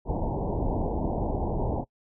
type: low-pass noise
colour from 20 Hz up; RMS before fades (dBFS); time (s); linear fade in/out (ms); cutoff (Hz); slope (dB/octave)
pink; -28; 0.05-1.85; 50; 950; 96
effects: noise-tail reverb RT60 0.1 s tail -24 dB re dry